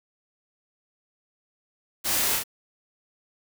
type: noise with echo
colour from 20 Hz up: white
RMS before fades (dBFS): -27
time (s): 2.04-2.37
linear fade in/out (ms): 20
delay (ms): 34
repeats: 2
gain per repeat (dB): -2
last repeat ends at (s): 2.438
effects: none